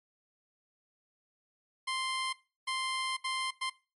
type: tone bursts at uneven times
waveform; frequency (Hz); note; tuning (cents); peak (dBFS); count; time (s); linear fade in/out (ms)
15% pulse; 1046.5; C6; 0; -25; 4; 1.87-2.33 / 2.67-3.17 / 3.24-3.51 / 3.61-3.7; 10
effects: noise-tail reverb RT60 0.3 s tail -19 dB re dry + MP3 48 kbps